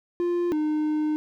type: tone pair in turn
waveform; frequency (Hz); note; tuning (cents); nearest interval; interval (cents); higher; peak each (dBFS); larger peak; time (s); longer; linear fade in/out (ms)
triangle; 349.2 / 305.2; F4 / D#4; 0 / -33; major second; 233; first; -20; neither; 0.2-0.52 / 0.52-1.16; second; 0
effects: none